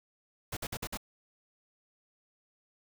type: noise bursts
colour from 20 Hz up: pink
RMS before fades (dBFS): -37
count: 5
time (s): 0.52-0.973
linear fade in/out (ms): 5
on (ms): 49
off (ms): 52
effects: none